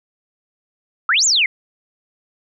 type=exponential two-way sweep; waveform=sine; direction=up then down; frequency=1217 to 7620 to 2011 Hz; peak=-12 dBFS; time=1.09-1.46 s; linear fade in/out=2 ms; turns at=1.25 s; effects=none